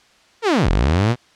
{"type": "linear two-way sweep", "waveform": "sawtooth", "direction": "down then up", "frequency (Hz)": [480.1, 36.71, 126.9], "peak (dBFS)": -10, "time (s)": [0.42, 1.16], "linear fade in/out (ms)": 50, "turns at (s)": 0.69, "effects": ["white hiss -53 dBFS RMS until 1.35 s", "low-pass 5000 Hz 12 dB/octave"]}